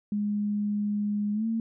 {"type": "tone with pitch glide", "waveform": "sine", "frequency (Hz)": [207, 225.7], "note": ["G#3", "A3"], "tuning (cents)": [-5, 44], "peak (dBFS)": -25, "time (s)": [0.12, 1.6], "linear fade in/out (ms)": 2, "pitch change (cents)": 149, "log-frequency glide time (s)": [1.33, 1.46], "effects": []}